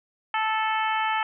harmonic tone, 438 Hz, A4, 8 cents flat, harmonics 2 / 3 / 4 / 5 / 6 / 7, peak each -25 / -29 / -31 / -33 / -35 / -36 dBFS, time 0.34-1.23 s, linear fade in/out 2 ms, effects none

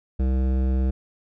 sine tone with hard clipping, 64.9 Hz, C2, 13 cents flat, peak -21 dBFS, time 0.19-0.91 s, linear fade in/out 10 ms, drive 14 dB, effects none

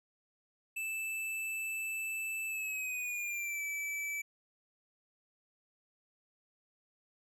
square tone with pitch glide, 2637 to 2309 Hz, E7 to D7, 0 to -30 cents, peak -36 dBFS, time 0.76-4.22 s, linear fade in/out 10 ms, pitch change -230 cents, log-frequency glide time 2.47-3.63 s, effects none

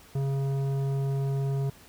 sine tone with tanh clipping, 137.1 Hz, C#3, 19 cents flat, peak -27 dBFS, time 0.15-1.7 s, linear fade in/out 5 ms, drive 12 dB, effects pink hiss -53 dBFS RMS until 1.88 s

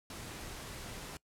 pink noise, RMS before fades -45 dBFS, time 0.1-1.17 s, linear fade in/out 2 ms, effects noise-tail reverb RT60 0.1 s tail -22 dB re dry + low-pass 12000 Hz 12 dB/octave

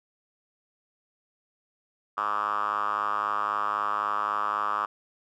5% pulse tone with band-pass filter, 103.83 Hz, G#2, in tune, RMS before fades -28 dBFS, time 2.17-4.86 s, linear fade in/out 10 ms, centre 1200 Hz, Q 6.9, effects none

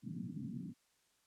white band-pass noise, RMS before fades -44 dBFS, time 0.02-0.74 s, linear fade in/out 50 ms, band 120 to 260 Hz, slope 48 dB/octave, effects white hiss -75 dBFS RMS until 1.26 s + low-pass 10000 Hz 12 dB/octave

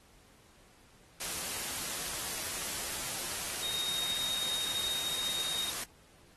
sine tone in noise, 3729 Hz, A#7, in tune, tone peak -33 dBFS, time 3.63-5.7 s, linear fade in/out 5 ms, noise white, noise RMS -37 dBFS, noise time 1.2-5.84 s, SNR +1 dB, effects pink hiss -62 dBFS RMS until 6.36 s + AAC 32 kbps

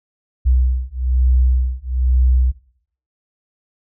sine beating tone pair, 62.6 / 63.7 Hz, B1 / C2, +24 / -46 cents, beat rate 1.1 Hz, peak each -16 / -16 dBFS, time 0.45-2.52 s, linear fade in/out 20 ms, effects noise-tail reverb RT60 0.6 s tail -19 dB re dry

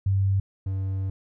sine / triangle tone pair in turn, 97.4 / 96 Hz, G2 / G2, -11 / -36 cents, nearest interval unison, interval 25 cents, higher first, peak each -19 / -23 dBFS, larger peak first, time 0.06-0.4 / 0.66-1.1 s, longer second, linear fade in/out 5 ms, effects none

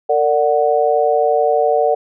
sine chord, Bb augmented, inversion none, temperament equal with one note detuned, 455.5 / 587.3 / 740 Hz, Bb4 / D5 / F#5, -40 / 0 / 0 cents, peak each -16 dBFS, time 0.09-1.95 s, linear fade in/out 10 ms, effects none

